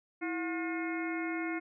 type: harmonic tone with a mistuned harmonic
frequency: 358.3 Hz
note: F4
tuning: 44 cents sharp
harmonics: 1 / 2 / 3 / 4 / 5 / 6 / 7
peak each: -34 / -43 / -47 / -43 / -47 / -40 / -52 dBFS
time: 0.21-1.6 s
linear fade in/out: 20 ms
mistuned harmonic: 1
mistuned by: -150 cents
effects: none